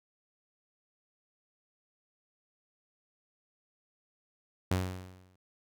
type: tone with exponential decay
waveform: sawtooth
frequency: 92.3 Hz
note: F#2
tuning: 4 cents flat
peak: -21 dBFS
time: 4.71-5.36 s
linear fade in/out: 5 ms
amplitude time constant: 140 ms
effects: none